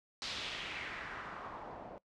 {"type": "noise with low-pass filter sweep", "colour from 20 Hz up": "white", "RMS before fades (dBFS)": -44, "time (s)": [0.22, 1.98], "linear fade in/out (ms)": 0, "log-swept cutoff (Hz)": [4500, 630], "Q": 2.1, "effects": ["noise-tail reverb RT60 0.1 s tail -20 dB re dry", "low-pass 8000 Hz 12 dB/octave"]}